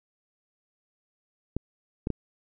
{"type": "clicks", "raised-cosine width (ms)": 3, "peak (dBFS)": -15, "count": 3, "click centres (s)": [1.566, 2.071, 2.103], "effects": []}